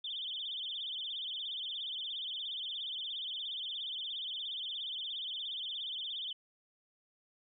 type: tone with vibrato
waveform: sine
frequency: 3311 Hz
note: G#7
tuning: 6 cents flat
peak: -37 dBFS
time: 0.04-6.33 s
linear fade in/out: 5 ms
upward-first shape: sine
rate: 17 Hz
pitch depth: 170 cents each way
effects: none